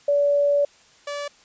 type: tone pair in turn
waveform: sine / sawtooth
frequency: 574 / 577.3 Hz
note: D5 / D5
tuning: -40 / -30 cents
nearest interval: unison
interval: 10 cents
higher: second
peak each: -16 / -24 dBFS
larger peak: first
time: 0.08-0.65 / 1.07-1.28 s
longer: first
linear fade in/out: 5 ms
effects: white hiss -54 dBFS RMS until 1.44 s + resampled to 16000 Hz